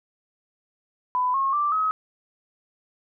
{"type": "tone with pitch steps", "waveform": "sine", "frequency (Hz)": [1000, 1084.2, 1175.5, 1274.6], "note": ["B5", "C#6", "D6", "D#6"], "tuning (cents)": [21, -39, 1, 41], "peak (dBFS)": -20, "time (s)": [1.15, 1.91], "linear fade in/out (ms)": 0, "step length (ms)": 190, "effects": []}